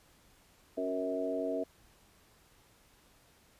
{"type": "harmonic tone with a mistuned harmonic", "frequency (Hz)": 92.4, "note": "F#2", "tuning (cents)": -2, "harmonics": [3, 4, 5, 6, 7], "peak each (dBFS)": [-37, -41, -37, -47, -35], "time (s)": [0.77, 1.64], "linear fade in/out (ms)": 10, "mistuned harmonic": 5, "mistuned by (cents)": 17, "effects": ["pink hiss -64 dBFS RMS until 3.59 s", "resampled to 32000 Hz"]}